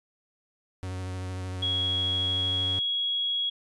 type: tone with vibrato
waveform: 45% pulse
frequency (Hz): 92.5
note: F#2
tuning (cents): 0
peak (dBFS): -32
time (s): 0.83-2.79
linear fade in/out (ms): 0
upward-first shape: sine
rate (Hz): 13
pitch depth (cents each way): 25
type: tone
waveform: sine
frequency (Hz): 3322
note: G#7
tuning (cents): 0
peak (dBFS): -25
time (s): 1.62-3.5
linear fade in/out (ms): 10
effects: resampled to 24000 Hz